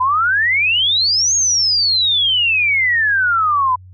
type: exponential two-way sweep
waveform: sine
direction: up then down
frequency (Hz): 987.8 to 6645 to 987.8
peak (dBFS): -12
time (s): 0-3.76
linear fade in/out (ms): 10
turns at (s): 1.35
effects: added 92 Hz sine -37 dBFS peak until 3.93 s